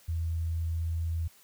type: tone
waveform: sine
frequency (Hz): 82.41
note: E2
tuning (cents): 0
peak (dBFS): -28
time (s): 0.08-1.28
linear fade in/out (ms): 10
effects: white hiss -59 dBFS RMS until 1.43 s